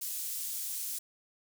pink high-pass noise, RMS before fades -37 dBFS, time 0.01-0.99 s, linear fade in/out 10 ms, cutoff 8300 Hz, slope 12 dB/octave, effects none

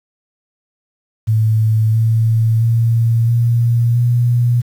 sine tone with pitch steps, 110 / 112.57 / 115.2 / 117.9 / 120.65 Hz, A2 / A2 / A#2 / A#2 / B2, 0 / +40 / -20 / +20 / -40 cents, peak -10 dBFS, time 1.27-4.62 s, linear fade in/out 20 ms, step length 670 ms, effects 7-bit

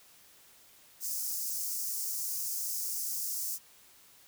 white high-pass noise, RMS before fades -35 dBFS, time 1-3.59 s, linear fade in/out 50 ms, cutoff 5100 Hz, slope 48 dB/octave, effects white hiss -59 dBFS RMS until 4.27 s

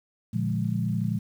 sine chord, Bb dominant seventh, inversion none, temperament equal, 116.54 / 146.83 / 174.61 / 207.7 Hz, Bb2 / D3 / F3 / Ab3, 0 / 0 / 0 / 0 cents, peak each -28 / -33 / -29 / -30 dBFS, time 0.33-1.19 s, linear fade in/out 10 ms, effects 9-bit

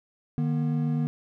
triangle tone pair together, 151.95 / 240.1 Hz, D#3 / B3, -41 / -49 cents, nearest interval minor sixth, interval 792 cents, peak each -23 / -26 dBFS, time 0.38-1.07 s, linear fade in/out 0 ms, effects none

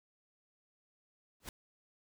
pink noise with exponential growth, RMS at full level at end -39 dBFS, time 1.4-1.49 s, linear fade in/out 2 ms, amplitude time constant 18 ms, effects none

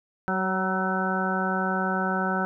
harmonic tone with a mistuned harmonic, 188.4 Hz, F#3, 32 cents sharp, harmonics 1 / 2 / 3 / 4 / 5 / 7 / 8, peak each -28 / -33 / -34 / -31 / -33 / -31 / -30 dBFS, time 0.28-2.45 s, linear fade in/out 0 ms, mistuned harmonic 3, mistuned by -22 cents, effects none

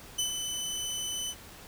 20% pulse tone with ADSR envelope, 3011 Hz, F#7, 30 cents sharp, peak -21 dBFS, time 0.18-1.35 s, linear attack 11 ms, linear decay 110 ms, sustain -6 dB, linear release 58 ms, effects pink hiss -49 dBFS RMS until 1.67 s

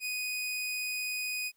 sawtooth tone, 2489 Hz, D#7, in tune, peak -29 dBFS, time 0-1.52 s, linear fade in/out 50 ms, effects white hiss -74 dBFS RMS until 1.56 s

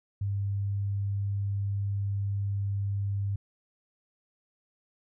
sine tone, 99.9 Hz, G2, 33 cents sharp, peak -27 dBFS, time 0.21-3.36 s, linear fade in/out 5 ms, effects none

